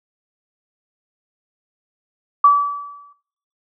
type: tone with exponential decay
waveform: sine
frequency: 1151 Hz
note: D6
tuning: 35 cents flat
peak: -5 dBFS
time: 2.44-3.13 s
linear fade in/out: 5 ms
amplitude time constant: 150 ms
effects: noise-tail reverb RT60 0.6 s tail -20 dB re dry